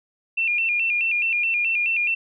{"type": "tone with vibrato", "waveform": "sine", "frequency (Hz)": 2551, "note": "D#7", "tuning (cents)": 43, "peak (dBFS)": -19, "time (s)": [0.37, 2.15], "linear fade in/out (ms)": 10, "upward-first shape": "square", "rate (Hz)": 4.7, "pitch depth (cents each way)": 91, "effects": []}